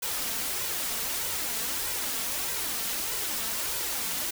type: noise with flanger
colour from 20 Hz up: white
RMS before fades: -31 dBFS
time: 0.02-4.31 s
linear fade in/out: 10 ms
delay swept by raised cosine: 2 to 4.5 ms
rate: 1.6 Hz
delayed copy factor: +0.55
effects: none